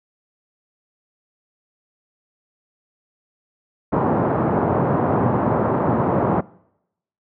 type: band-pass noise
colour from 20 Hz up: pink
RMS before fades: -19 dBFS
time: 3.92-6.41 s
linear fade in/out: 10 ms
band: 110 to 1100 Hz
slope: 24 dB/octave
effects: noise-tail reverb RT60 0.8 s tail -23 dB re dry

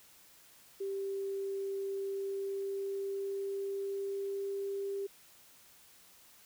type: tone with pitch glide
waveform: sine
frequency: 392 to 396.1 Hz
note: G4 to G4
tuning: 0 to +18 cents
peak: -34 dBFS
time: 0.8-5.07 s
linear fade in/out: 10 ms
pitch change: +18 cents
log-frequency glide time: 1.94-4.94 s
effects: white hiss -60 dBFS RMS until 6.45 s

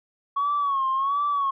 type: tone with vibrato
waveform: sine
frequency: 1108.7 Hz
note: C#6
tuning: in tune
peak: -20 dBFS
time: 0.36-1.51 s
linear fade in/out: 10 ms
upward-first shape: sine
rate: 1.4 Hz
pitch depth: 83 cents each way
effects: tanh soft clip ceiling -17 dBFS

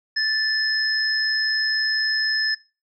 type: tone pair together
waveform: sine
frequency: 1754 / 5142 Hz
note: A6 / E8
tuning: -6 / -44 cents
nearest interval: octave + perfect fifth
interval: 1862 cents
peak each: -22 dBFS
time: 0.16-2.55 s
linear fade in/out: 10 ms
effects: noise-tail reverb RT60 0.3 s tail -20 dB re dry

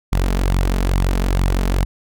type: tone with flanger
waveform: sawtooth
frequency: 45.93 Hz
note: F#1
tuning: 12 cents flat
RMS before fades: -17 dBFS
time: 0.12-1.85 s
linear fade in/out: 10 ms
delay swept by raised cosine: 0.87 to 4.77 ms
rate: 2.3 Hz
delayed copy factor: +0.5
effects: none

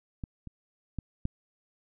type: clicks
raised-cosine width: 5 ms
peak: -23 / -29 / -21 / -17 dBFS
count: 4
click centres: 0.238 / 0.473 / 0.987 / 1.254 s
effects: none

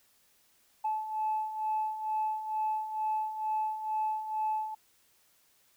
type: beating tone pair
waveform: sine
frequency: 864 / 866.2 Hz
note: A5 / A5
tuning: -32 / -27 cents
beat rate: 2.2 Hz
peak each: -36 / -30 dBFS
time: 0.84-4.75 s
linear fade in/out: 10 ms
effects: tanh soft clip ceiling -23 dBFS + white hiss -67 dBFS RMS until 5.76 s

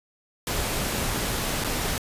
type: noise with dropouts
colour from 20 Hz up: pink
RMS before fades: -27 dBFS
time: 0.47-1.98 s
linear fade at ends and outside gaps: 1 ms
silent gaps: 1.639-1.645 s
effects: resampled to 32000 Hz

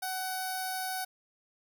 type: tone with notch filter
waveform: 10% pulse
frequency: 751 Hz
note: F#5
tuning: 26 cents sharp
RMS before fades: -35 dBFS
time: 0.02-1.05 s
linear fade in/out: 10 ms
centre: 2700 Hz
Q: 0.53
effects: none

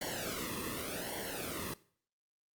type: noise with flanger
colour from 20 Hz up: pink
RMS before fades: -39 dBFS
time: 0.01-1.74 s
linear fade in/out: 5 ms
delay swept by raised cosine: 0.79 to 1.35 ms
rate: 0.86 Hz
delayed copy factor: -0.9
effects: noise-tail reverb RT60 0.5 s tail -19 dB re dry + Opus 48 kbps

